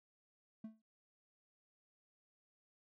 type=tone with exponential decay; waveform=triangle; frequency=220 Hz; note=A3; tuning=in tune; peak=-40 dBFS; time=0.64-0.82 s; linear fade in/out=5 ms; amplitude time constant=37 ms; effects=none

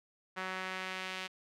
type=tone with band-pass filter sweep; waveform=sawtooth; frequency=187 Hz; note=F#3; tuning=19 cents sharp; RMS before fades=-40 dBFS; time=0.36-1.28 s; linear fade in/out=20 ms; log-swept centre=1600 to 2800 Hz; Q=1.3; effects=none

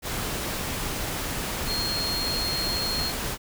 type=tone in noise; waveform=sine; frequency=4256 Hz; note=C8; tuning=29 cents sharp; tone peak=-27 dBFS; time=1.66-3.13 s; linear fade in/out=50 ms; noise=pink; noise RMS=-30 dBFS; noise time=0.02-3.38 s; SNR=0 dB; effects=none

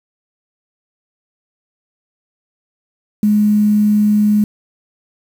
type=tone with quantisation; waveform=sine; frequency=209.7 Hz; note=G#3; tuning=17 cents sharp; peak=-9 dBFS; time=3.23-4.44 s; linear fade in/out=2 ms; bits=6; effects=none

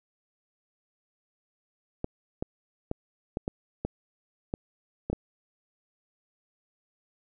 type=clicks; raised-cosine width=2 ms; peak=-16 dBFS; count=9; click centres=2.044 / 2.425 / 2.914 / 3.371 / 3.479 / 3.85 / 4.539 / 5.1 / 5.13 s; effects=none

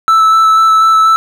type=tone with vibrato; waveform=triangle; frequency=1315 Hz; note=E6; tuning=5 cents flat; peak=-3 dBFS; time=0.08-1.16 s; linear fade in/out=0 ms; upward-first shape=square; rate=4.1 Hz; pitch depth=8 cents each way; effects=none

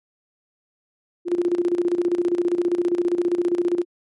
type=tone with tremolo; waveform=sine; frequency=349.2 Hz; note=F4; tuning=in tune; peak=-15 dBFS; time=1.25-3.85 s; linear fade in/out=50 ms; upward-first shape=square; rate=15 Hz; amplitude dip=70%; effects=high-pass 200 Hz 12 dB/octave + MP3 48 kbps

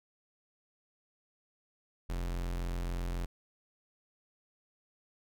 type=tone; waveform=45% pulse; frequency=43.65 Hz; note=F1; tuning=in tune; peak=-33 dBFS; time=2.09-3.26 s; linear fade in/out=10 ms; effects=none

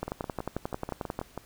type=two click trains; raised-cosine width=1 ms; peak=-20 / -17 dBFS; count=9 / 14; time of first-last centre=0.08-1.377 / 0.03-1.191 s; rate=6.17 / 11.2 Hz; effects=pink hiss -56 dBFS RMS until 1.45 s

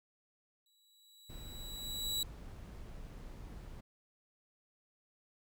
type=tone with exponential growth; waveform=sawtooth; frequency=3911 Hz; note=B7; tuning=18 cents flat; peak=-29 dBFS; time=0.66-2.23 s; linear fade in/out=2 ms; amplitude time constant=340 ms
type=noise; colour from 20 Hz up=brown; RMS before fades=-48 dBFS; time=1.29-3.81 s; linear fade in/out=10 ms
effects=none

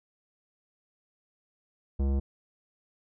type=tone with tanh clipping; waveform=sine; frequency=68.4 Hz; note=C#2; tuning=23 cents flat; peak=-26 dBFS; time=1.99-2.2 s; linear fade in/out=10 ms; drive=16 dB; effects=none

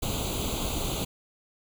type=noise with comb filter; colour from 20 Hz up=pink; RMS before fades=-30 dBFS; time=0.02-1.05 s; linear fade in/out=10 ms; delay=0.28 ms; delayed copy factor=+0.9; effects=none

